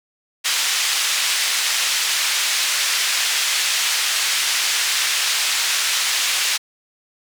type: band-pass noise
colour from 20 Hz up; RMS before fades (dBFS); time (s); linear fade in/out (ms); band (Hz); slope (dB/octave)
pink; -20; 0.44-6.58; 20; 2200 to 8200; 12
effects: none